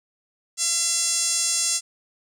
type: tone with band-pass filter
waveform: 5% pulse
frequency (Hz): 678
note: E5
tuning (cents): +49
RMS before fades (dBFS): -23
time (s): 0.57-1.81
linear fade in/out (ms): 50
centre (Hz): 7700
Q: 1.8
effects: none